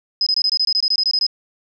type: tone bursts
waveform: sine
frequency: 5050 Hz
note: D#8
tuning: 25 cents sharp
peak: -14 dBFS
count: 14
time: 0.21-1.266 s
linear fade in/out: 2 ms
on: 55 ms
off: 22 ms
effects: none